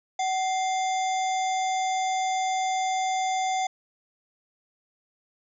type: harmonic tone with a mistuned harmonic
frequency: 698.5 Hz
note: F5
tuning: in tune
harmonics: 1 / 3 / 5 / 7 / 9 / 10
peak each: -24 / -35 / -38 / -45 / -41 / -40 dBFS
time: 0.19-3.67 s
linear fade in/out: 5 ms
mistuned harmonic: 1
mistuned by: +130 cents
effects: none